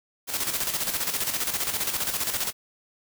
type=noise with tremolo; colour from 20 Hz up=white; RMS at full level=-26 dBFS; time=0.27-2.53 s; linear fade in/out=50 ms; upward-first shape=square; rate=15 Hz; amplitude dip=55%; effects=none